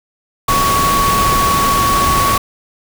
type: tone in noise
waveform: sine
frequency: 1120 Hz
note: C#6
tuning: 18 cents sharp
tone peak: -12 dBFS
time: 0.48-2.38 s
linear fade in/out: 5 ms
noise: pink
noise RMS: -17 dBFS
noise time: 0.48-2.38 s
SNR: +2 dB
effects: none